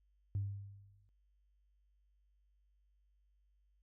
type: tone with exponential decay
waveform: sine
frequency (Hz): 99.7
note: G2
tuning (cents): +30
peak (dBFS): -31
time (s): 0.35-1.09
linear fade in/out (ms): 0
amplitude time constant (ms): 160
effects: tanh soft clip ceiling -29 dBFS + added 50 Hz sine -70 dBFS peak until 3.82 s